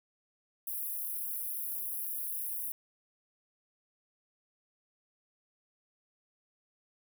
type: high-pass noise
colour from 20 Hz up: white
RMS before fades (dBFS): -37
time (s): 0.67-2.72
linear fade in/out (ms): 2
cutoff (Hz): 10000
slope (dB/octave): 96
effects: none